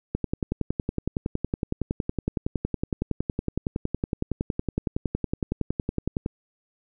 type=click train; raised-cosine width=3 ms; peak=-12 dBFS; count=67; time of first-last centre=0.15-6.261 s; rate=10.8 Hz; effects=none